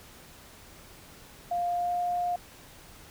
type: tone with pitch glide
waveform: sine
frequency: 701 to 707.9 Hz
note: F5 to F5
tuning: +6 to +23 cents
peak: -26 dBFS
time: 1.51-2.36 s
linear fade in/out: 5 ms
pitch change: +17 cents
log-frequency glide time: 1.66-1.98 s
effects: pink hiss -51 dBFS RMS until 3.1 s